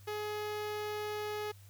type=tone with notch filter; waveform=sawtooth; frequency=420.9 Hz; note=G#4; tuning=23 cents sharp; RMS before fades=-38 dBFS; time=0.07-1.52 s; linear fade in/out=10 ms; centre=8400 Hz; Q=1.2; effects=added 99 Hz sine -53 dBFS peak until 1.69 s + white hiss -63 dBFS RMS until 1.69 s